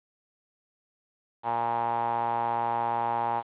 sawtooth tone with band-pass filter, 117.1 Hz, A#2, 8 cents sharp, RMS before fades -28 dBFS, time 1.43-3.43 s, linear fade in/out 50 ms, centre 870 Hz, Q 8.6, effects resampled to 8000 Hz + 9-bit

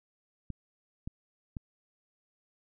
clicks, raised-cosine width 5 ms, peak -25 dBFS, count 3, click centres 0.503 / 1.075 / 1.568 s, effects none

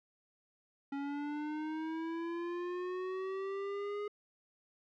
square linear sweep, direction up, 277.2 to 416.1 Hz, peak -37 dBFS, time 0.92-4.08 s, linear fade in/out 5 ms, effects low-pass 2000 Hz 12 dB/octave

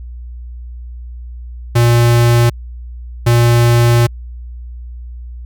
square tone bursts at uneven times, 118.7 Hz, A#2, 32 cents sharp, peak -8 dBFS, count 2, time 1.75-2.5 / 3.26-4.07 s, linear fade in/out 10 ms, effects added 60 Hz sine -26 dBFS peak until 5.45 s

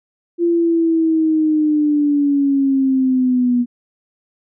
sine linear sweep, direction down, 344.5 to 241.3 Hz, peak -12 dBFS, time 0.38-3.66 s, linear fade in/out 50 ms, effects none

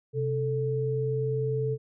sine tone pair together, 130.81 / 440 Hz, C3 / A4, 0 / 0 cents, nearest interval octave + major sixth, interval 2100 cents, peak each -28 dBFS, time 0.13-1.78 s, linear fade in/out 50 ms, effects none

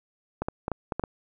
clicks, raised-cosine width 1 ms, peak -14 dBFS, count 7, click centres 0.42 / 0.485 / 0.681 / 0.717 / 0.922 / 0.996 / 1.038 s, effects none

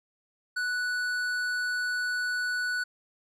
sine tone with tanh clipping, 1480 Hz, F#6, in tune, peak -29 dBFS, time 0.56-2.84 s, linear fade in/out 10 ms, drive 12 dB, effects none

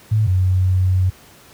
sine tone pair in turn, 108 / 92.64 Hz, A2 / F#2, -32 / +3 cents, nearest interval minor third, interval 265 cents, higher first, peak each -12 dBFS, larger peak neither, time 0.11-0.27 / 0.27-1.1 s, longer second, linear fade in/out 10 ms, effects pink hiss -46 dBFS RMS until 1.53 s + high-pass 60 Hz 12 dB/octave

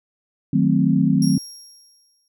sine chord, D# diminished seventh, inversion none, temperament equal, 155.56 / 185 / 220 / 261.6 Hz, D#3 / F#3 / A3 / C4, 0 / 0 / 0 / 0 cents, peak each -20 / -19 / -21 / -19 dBFS, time 0.53-1.38 s, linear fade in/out 5 ms
30% pulse tone with exponential decay, 5588 Hz, F8, in tune, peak -22 dBFS, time 1.22-2.28 s, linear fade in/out 2 ms, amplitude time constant 230 ms
effects none

